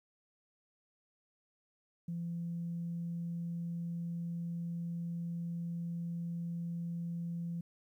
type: tone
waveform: sine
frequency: 170 Hz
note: F3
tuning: 46 cents flat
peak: -35 dBFS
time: 2.08-7.61 s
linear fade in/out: 5 ms
effects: tanh soft clip ceiling -31 dBFS + 12-bit